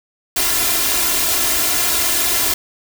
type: noise with comb filter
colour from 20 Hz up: white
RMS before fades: -17 dBFS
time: 0.36-2.54 s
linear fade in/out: 5 ms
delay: 2.9 ms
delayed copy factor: +0.9
effects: none